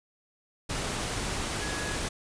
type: tone in noise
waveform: sine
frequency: 1676 Hz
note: G#6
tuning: 15 cents sharp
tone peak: -38 dBFS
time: 1.61-1.96 s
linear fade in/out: 10 ms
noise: pink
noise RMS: -32 dBFS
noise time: 0.69-2.09 s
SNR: -9 dB
effects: resampled to 22050 Hz